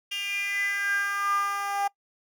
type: tone with high-pass filter sweep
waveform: 10% pulse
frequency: 401.5 Hz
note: G4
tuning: 41 cents sharp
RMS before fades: -28 dBFS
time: 0.11-1.88 s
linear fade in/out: 10 ms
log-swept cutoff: 2900 to 810 Hz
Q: 7.9
effects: noise-tail reverb RT60 0.1 s tail -22 dB re dry